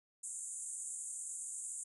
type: band-pass noise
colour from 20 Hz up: white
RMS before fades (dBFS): -44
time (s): 0.23-1.84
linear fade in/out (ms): 10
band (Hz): 6900 to 9700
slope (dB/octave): 96
effects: none